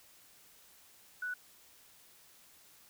sine tone, 1480 Hz, F#6, in tune, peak -35 dBFS, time 1.22-1.34 s, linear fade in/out 5 ms, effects white hiss -61 dBFS RMS until 2.89 s

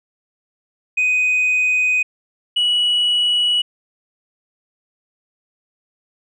sine tone pair in turn, 2500 / 2932 Hz, D#7 / F#7, +8 / -16 cents, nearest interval minor third, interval 276 cents, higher second, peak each -12 dBFS, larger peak neither, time 0.97-2.03 / 2.56-3.62 s, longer neither, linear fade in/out 10 ms, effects tanh soft clip ceiling -12 dBFS

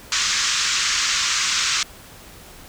white band-pass noise, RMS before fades -21 dBFS, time 0.12-1.83 s, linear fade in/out 2 ms, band 1100 to 7100 Hz, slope 48 dB/octave, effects pink hiss -43 dBFS RMS until 2.68 s

